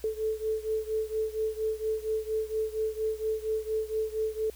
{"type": "beating tone pair", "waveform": "sine", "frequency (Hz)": [435.7, 440], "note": ["A4", "A4"], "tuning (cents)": [-17, 0], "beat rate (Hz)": 4.3, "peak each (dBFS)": [-30, -32], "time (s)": [0.04, 4.5], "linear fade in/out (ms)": 2, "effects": ["added 60 Hz sine -49 dBFS peak until 4.55 s", "white hiss -54 dBFS RMS until 4.55 s"]}